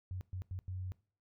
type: tone bursts at uneven times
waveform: sine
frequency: 92.5 Hz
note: F#2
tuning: in tune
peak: -38 dBFS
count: 4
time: 0.11-0.21 / 0.33-0.42 / 0.51-0.59 / 0.68-0.92 s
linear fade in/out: 0 ms
effects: noise-tail reverb RT60 0.4 s tail -20 dB re dry